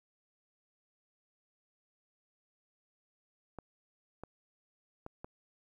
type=clicks; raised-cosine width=1 ms; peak=-29 dBFS; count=4; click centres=3.587 / 4.236 / 5.064 / 5.245 s; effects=11-bit